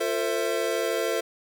square chord, F major seventh, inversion none, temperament equal with one note detuned, 349.2 / 450.3 / 523.3 / 659.3 Hz, F4 / A4 / C5 / E5, 0 / +40 / 0 / 0 cents, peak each -33 / -29 / -31 / -31 dBFS, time 0-1.21 s, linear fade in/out 10 ms, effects none

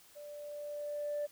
sine tone with level ramp, 587.3 Hz, D5, in tune, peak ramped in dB -46 to -31 dBFS, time 0.15-1.27 s, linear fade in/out 20 ms, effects tanh soft clip ceiling -30 dBFS + white hiss -61 dBFS RMS until 1.31 s

